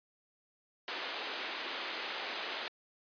white band-pass noise, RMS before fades -40 dBFS, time 0.88-2.68 s, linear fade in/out 0 ms, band 300 to 3900 Hz, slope 24 dB/octave, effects resampled to 11025 Hz

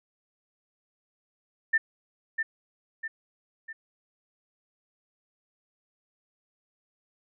sine tone with echo, 1793 Hz, A6, 32 cents sharp, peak -19 dBFS, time 1.73-1.78 s, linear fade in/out 10 ms, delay 650 ms, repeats 3, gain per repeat -6 dB, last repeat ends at 3.73 s, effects none

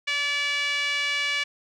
5% pulse tone with band-pass filter, 576 Hz, D5, 34 cents flat, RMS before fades -26 dBFS, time 0.07-1.44 s, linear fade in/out 10 ms, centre 2300 Hz, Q 2.6, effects none

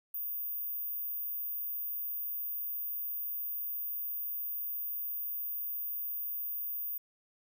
sine tone, 14917 Hz, A#9, in tune, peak -34 dBFS, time 0.14-6.98 s, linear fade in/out 5 ms, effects none

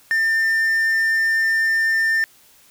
triangle tone with quantisation, 1798 Hz, A6, 37 cents sharp, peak -14 dBFS, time 0.11-2.24 s, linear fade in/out 0 ms, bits 7, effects white hiss -52 dBFS RMS until 2.7 s

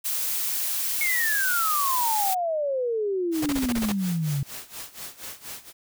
blue noise, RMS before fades -27 dBFS, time 0.04-2.35 s, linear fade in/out 20 ms
sine exponential sweep, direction down, 2200 to 134.4 Hz, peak -23 dBFS, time 1.01-4.43 s, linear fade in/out 2 ms
white noise with tremolo, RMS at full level -36 dBFS, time 3.31-5.73 s, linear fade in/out 50 ms, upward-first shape sine, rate 4.2 Hz, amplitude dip 85%
pink noise bursts, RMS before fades -30 dBFS, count 8, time 3.42-3.923 s, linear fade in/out 5 ms, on 41 ms, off 25 ms
effects none

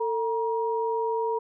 sine tone pair together, 449.2 / 949.2 Hz, A4 / A#5, +36 / +31 cents, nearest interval octave + minor second, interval 1295 cents, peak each -26 / -28 dBFS, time 0-1.39 s, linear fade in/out 10 ms, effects none

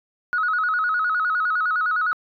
sine tone with vibrato, 1363 Hz, F6, 43 cents flat, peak -18 dBFS, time 0.33-2.13 s, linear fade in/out 0 ms, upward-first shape square, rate 9.8 Hz, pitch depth 110 cents each way, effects tanh soft clip ceiling -14 dBFS

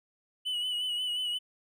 triangle tone with vibrato, 2960 Hz, F#7, in tune, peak -28 dBFS, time 0.45-1.39 s, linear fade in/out 20 ms, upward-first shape sine, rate 5.6 Hz, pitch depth 41 cents each way, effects none

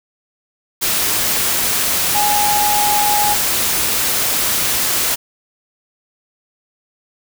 sine tone in noise, 830.6 Hz, G#5, in tune, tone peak -15 dBFS, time 2.14-3.35 s, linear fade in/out 20 ms, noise white, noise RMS -17 dBFS, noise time 0.81-5.16 s, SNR -1 dB, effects none

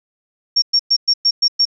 sine tone bursts, 5520 Hz, F8, 21 cents flat, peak -10 dBFS, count 7, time 0.56-1.654 s, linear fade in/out 10 ms, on 62 ms, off 110 ms, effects none

